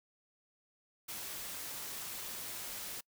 white noise, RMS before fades -43 dBFS, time 1.08-3.01 s, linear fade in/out 10 ms, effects noise-tail reverb RT60 0.1 s tail -26 dB re dry

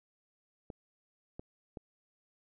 clicks, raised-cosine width 2 ms, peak -29 dBFS, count 3, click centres 0.702 / 1.395 / 1.772 s, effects none

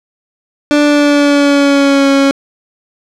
30% pulse tone with pitch glide, 293.7 to 275.6 Hz, D4 to C#4, 0 to -10 cents, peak -4 dBFS, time 0.71-2.31 s, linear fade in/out 0 ms, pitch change -110 cents, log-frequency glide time 0.85-2.09 s, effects low-pass 6000 Hz 12 dB/octave + 7-bit

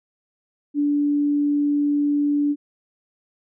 sine tone, 290.4 Hz, D4, 19 cents flat, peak -17 dBFS, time 0.74-2.56 s, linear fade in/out 50 ms, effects none

